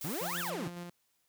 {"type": "noise", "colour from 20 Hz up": "blue", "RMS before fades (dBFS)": -41, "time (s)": [0.01, 0.5], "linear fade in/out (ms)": 2}
{"type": "exponential two-way sweep", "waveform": "30% pulse", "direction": "up then down", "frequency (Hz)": [130.81, 1864.7, 130.81], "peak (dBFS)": -33, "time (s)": [0.04, 0.68], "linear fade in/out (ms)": 5, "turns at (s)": 0.39}
{"type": "tone with tremolo", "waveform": "sawtooth", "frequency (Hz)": 174.61, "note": "F3", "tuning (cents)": 0, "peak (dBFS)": -36, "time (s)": [0.21, 0.9], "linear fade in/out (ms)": 5, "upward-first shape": "square", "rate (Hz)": 7.2, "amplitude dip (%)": 30}
{"effects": ["white hiss -75 dBFS RMS until 1.28 s"]}